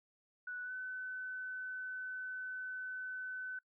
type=tone with pitch glide; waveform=sine; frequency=1480 to 1511.1 Hz; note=F#6 to F#6; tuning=0 to +36 cents; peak=-40 dBFS; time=0.47-3.59 s; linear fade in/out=5 ms; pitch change=+36 cents; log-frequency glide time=0.64-0.72 s; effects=noise-tail reverb RT60 0.1 s tail -23 dB re dry